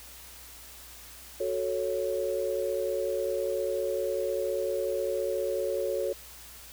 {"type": "chord", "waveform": "sine", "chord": "F# minor", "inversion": "none", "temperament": "equal", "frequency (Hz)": [370, 440, 554.4], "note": ["F#4", "A4", "C#5"], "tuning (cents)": [0, 0, 0], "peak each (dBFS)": [-33, -32, -30], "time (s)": [1.4, 6.13], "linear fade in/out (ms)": 5, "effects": ["added 60 Hz sine -54 dBFS peak until 6.72 s", "white hiss -48 dBFS RMS until 6.72 s"]}